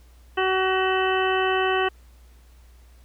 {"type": "harmonic tone", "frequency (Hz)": 377, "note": "F#4", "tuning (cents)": 32, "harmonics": [1, 2, 3, 4, 5, 7, 8], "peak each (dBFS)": [-23, -26, -28, -29, -30, -31, -32], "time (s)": [0.37, 1.89], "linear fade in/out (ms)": 10, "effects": ["added 60 Hz sine -48 dBFS peak until 3.04 s", "pink hiss -60 dBFS RMS until 3.04 s"]}